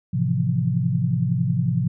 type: chord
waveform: sine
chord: F major seventh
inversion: first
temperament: just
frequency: 109.13 / 130.96 / 163.7 / 174.61 Hz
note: A2 / C3 / E3 / F3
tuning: -14 / +2 / -12 / 0 cents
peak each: -26 / -22 / -26 / -24 dBFS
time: 0.13-1.88 s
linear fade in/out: 10 ms
effects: none